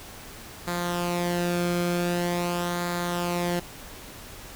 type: tone with flanger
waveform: sawtooth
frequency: 174.9 Hz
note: F3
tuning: 3 cents sharp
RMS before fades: -27 dBFS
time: 0.67-3.6 s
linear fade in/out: 10 ms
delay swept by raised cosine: 0.35 to 1.08 ms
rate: 0.45 Hz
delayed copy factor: -0.55
effects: pink hiss -43 dBFS RMS until 4.55 s